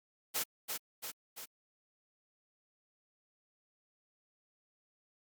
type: noise with echo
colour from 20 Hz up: white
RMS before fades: -34 dBFS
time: 0.34-0.44 s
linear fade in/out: 20 ms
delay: 340 ms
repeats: 3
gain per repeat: -4 dB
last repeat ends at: 1.46 s
effects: high-pass 200 Hz 12 dB/octave + Opus 48 kbps